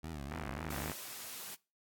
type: tone with vibrato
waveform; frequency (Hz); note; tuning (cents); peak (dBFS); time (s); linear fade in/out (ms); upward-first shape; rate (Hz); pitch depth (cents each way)
15% pulse; 74.6; D2; +28; -35; 0.03-0.92; 10; triangle; 3.7; 200
type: click train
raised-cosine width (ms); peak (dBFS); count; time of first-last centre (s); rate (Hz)
0.5; -26; 32; 0.32-0.917; 51.9
type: high-pass noise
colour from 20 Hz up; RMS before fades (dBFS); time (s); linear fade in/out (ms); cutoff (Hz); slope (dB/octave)
white; -46; 0.7-1.55; 5; 110; 12
effects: noise-tail reverb RT60 0.3 s tail -22 dB re dry + AAC 64 kbps

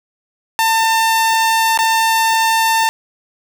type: tone with dropouts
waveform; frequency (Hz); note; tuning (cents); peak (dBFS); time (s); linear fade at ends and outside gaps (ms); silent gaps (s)
sawtooth; 898; A5; +35; -8; 0.59-2.89; 0; 1.775-1.789
effects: none

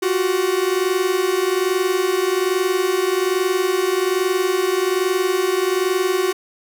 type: tone pair together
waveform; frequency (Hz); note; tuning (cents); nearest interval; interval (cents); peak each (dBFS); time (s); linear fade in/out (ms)
45% pulse; 357.2 / 378.4; F4 / F#4; +39 / +39; minor second; 100; -21 / -19; 0.02-6.33; 10
effects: none

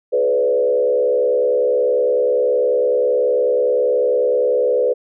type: tone with frequency modulation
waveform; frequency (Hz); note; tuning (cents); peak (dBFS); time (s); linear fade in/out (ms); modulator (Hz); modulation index
sine; 497.4; B4; +12; -13; 0.12-4.94; 20; 69.3; 0.99
effects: none

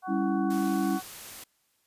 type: harmonic tone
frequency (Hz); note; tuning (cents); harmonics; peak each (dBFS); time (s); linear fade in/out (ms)
373.2; F#4; +15; 2 / 3 / 4; -34 / -39 / -43; 0.02-1.03; 50
type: chord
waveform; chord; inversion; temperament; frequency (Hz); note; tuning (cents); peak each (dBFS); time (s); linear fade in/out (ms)
sine; C# diminished; second; equal with one note detuned; 197.36 / 277.2 / 329.6; G3 / C#4 / E4; +12 / 0 / 0; -29; 0.07-1; 50
type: noise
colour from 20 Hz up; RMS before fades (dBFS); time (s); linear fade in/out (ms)
white; -43; 0.5-1.44; 5
effects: white hiss -71 dBFS RMS until 1.86 s + resampled to 32000 Hz

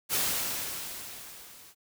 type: noise with level ramp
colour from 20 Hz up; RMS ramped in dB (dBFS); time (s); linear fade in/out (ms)
white; -26 to -53; 0.09-1.75; 50
effects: none

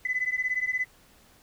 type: beating tone pair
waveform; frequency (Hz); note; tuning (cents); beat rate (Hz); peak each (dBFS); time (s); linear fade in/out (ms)
sine; 2001 / 2018; B6 / B6; +22 / +37; 17; -28; 0.05-0.85; 5
effects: tanh soft clip ceiling -18 dBFS + pink hiss -58 dBFS RMS until 1.42 s

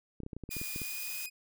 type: clicks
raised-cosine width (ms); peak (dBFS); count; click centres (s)
3; -28; 11; 0.203 / 0.234 / 0.264 / 0.332 / 0.366 / 0.437 / 0.491 / 0.567 / 0.615 / 0.761 / 0.817
type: tone with pitch glide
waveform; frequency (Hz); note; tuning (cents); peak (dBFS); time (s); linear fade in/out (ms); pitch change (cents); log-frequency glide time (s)
sawtooth; 2450 to 2490; D#7 to D#7; -27 to +1; -38; 0.5-1.3; 20; +28; 0.69-1.18
type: noise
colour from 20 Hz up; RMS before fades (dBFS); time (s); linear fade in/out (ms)
blue; -40; 0.51-1.26; 0
effects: none

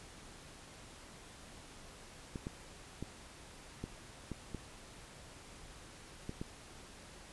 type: clicks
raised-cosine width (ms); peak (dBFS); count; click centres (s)
3; -27; 8; 2.358 / 2.469 / 3.026 / 3.84 / 4.317 / 4.547 / 6.294 / 6.415
effects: pink hiss -54 dBFS RMS until 7.32 s + resampled to 24000 Hz

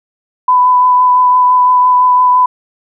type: tone with vibrato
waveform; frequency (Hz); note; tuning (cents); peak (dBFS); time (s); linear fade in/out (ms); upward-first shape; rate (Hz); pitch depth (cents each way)
sine; 999; B5; +20; -5; 0.48-2.46; 5; triangle; 5.9; 15
effects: none

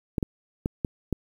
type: clicks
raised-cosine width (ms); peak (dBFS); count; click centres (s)
3; -12; 5; 0.182 / 0.228 / 0.659 / 0.848 / 1.127
effects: 8-bit

